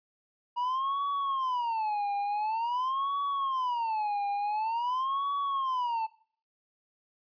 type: tone with vibrato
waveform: triangle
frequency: 955 Hz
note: A#5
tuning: 42 cents sharp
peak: -26 dBFS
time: 0.56-6.07 s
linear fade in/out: 20 ms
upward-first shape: sine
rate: 0.47 Hz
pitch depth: 290 cents each way
effects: noise-tail reverb RT60 0.5 s tail -21 dB re dry + resampled to 11025 Hz